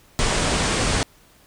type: low-pass noise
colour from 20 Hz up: pink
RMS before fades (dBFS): -21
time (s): 0.19-1.03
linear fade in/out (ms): 0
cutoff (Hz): 9500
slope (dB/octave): 96
effects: pink hiss -54 dBFS RMS until 1.46 s